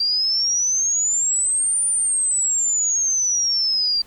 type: exponential two-way sweep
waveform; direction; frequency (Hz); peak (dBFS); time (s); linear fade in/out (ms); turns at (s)
sine; up then down; 4700 to 9340 to 4700; -17; 0-4.02; 5; 1.85
effects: pink hiss -51 dBFS RMS until 4.06 s